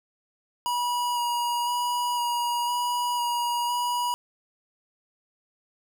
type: tone with vibrato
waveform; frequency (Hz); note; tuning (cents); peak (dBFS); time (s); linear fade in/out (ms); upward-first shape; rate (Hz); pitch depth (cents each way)
square; 964; B5; -42; -25; 0.66-4.14; 0; square; 0.99; 11
effects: none